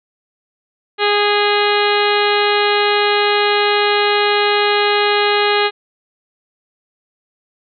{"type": "harmonic tone with a mistuned harmonic", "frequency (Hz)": 412.6, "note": "G#4", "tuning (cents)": -11, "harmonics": [1, 2, 3, 4, 5, 6, 7, 8, 9, 10], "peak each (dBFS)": [-16, -19, -21, -22, -23, -24, -24, -25, -26, -26], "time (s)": [0.98, 5.71], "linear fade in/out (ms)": 50, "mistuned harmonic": 9, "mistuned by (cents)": 26, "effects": []}